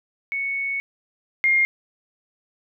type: tone pair in turn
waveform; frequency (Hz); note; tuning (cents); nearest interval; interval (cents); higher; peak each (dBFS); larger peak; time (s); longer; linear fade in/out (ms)
sine; 2216 / 2125; C#7 / C7; -1 / +26; minor second; 73; first; -23 / -15; second; 0.32-0.8 / 1.44-1.65; first; 0
effects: none